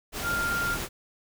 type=tone in noise; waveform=sine; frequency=1396.9 Hz; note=F6; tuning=in tune; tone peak=-26 dBFS; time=0.22-0.78 s; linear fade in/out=50 ms; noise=pink; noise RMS=-33 dBFS; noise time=0.12-0.89 s; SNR=+4 dB; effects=none